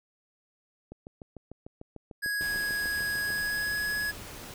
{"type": "click train", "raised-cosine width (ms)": 2, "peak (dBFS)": -29, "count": 17, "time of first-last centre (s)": [0.92, 3.305], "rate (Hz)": 6.71}
{"type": "tone with pitch glide", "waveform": "square", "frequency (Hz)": [1661.2, 1680.5], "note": ["G#6", "G#6"], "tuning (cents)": [0, 20], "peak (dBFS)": -29, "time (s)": [2.22, 4.12], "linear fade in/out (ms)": 20, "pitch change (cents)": 20, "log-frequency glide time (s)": [3.2, 3.85]}
{"type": "noise", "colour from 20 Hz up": "pink", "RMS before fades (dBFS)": -43, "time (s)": [2.41, 4.54], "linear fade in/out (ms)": 2}
{"effects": []}